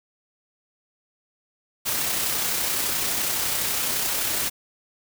white noise with amplitude modulation, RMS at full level -24 dBFS, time 1.85-4.5 s, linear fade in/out 20 ms, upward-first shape sine, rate 31.8 Hz, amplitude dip 25%, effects none

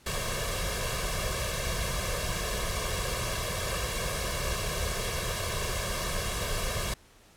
pink noise with comb filter, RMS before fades -31 dBFS, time 0.06-6.94 s, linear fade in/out 5 ms, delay 1.8 ms, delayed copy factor +0.85, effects pink hiss -58 dBFS RMS until 7.36 s + low-pass 12000 Hz 12 dB/octave

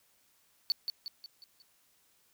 triangle tone with echo, 4482 Hz, C#8, 18 cents sharp, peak -24 dBFS, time 0.7-0.72 s, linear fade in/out 0 ms, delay 180 ms, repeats 5, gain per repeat -6 dB, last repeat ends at 1.62 s, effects white hiss -69 dBFS RMS until 2.33 s

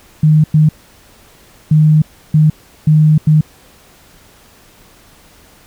sine tone bursts at uneven times, 154 Hz, D#3, 17 cents flat, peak -5 dBFS, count 6, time 0.23-0.44 / 0.54-0.69 / 1.71-2.02 / 2.34-2.5 / 2.87-3.18 / 3.27-3.41 s, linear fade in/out 5 ms, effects pink hiss -45 dBFS RMS until 5.66 s

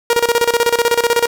sawtooth tone with tremolo, 471.9 Hz, A#4, 21 cents sharp, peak -6 dBFS, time 0.1-1.27 s, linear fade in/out 2 ms, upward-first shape square, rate 16 Hz, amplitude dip 80%, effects none

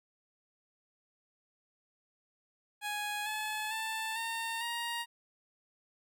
15% pulse tone with pitch steps, 832 / 857.9 / 884.5 / 912 / 940.4 Hz, G#5 / A5 / A5 / A#5 / A#5, +3 / -44 / +9 / -38 / +15 cents, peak -28 dBFS, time 2.81-5.06 s, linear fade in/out 50 ms, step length 450 ms, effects none

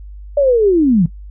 sine linear sweep, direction down, 587.3 to 155.56 Hz, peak -8 dBFS, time 0.37-1.06 s, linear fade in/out 5 ms, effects noise-tail reverb RT60 0.1 s tail -17 dB re dry + added 50 Hz sine -30 dBFS peak until 1.3 s

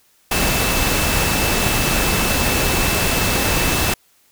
sine tone in noise, 2637 Hz, E7, in tune, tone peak -26 dBFS, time 0.31-3.94 s, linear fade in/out 5 ms, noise pink, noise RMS -18 dBFS, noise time 0.31-3.94 s, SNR -11 dB, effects white hiss -57 dBFS RMS until 4.31 s

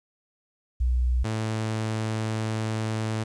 sine / sawtooth tone pair in turn, 61.74 / 110.01 Hz, B1 / A2, 0 / 0 cents, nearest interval minor seventh, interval 1000 cents, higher second, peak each -20 / -22 dBFS, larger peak first, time 0.8-1.24 / 1.24-3.24 s, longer second, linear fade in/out 10 ms, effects resampled to 22050 Hz + 10-bit

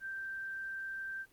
sine tone, 1568 Hz, G6, in tune, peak -38 dBFS, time 0-1.26 s, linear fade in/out 50 ms, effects pink hiss -66 dBFS RMS until 1.32 s + Opus 24 kbps

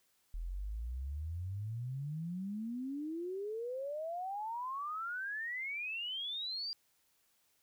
sine exponential sweep, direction up, 39.85 to 4818 Hz, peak -37 dBFS, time 0.34-6.73 s, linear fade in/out 0 ms, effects white hiss -74 dBFS RMS until 7.62 s

